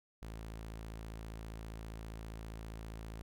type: tone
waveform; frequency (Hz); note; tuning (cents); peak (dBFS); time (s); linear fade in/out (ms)
sawtooth; 55; A1; 0; -40; 0.22-3.22; 0
effects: none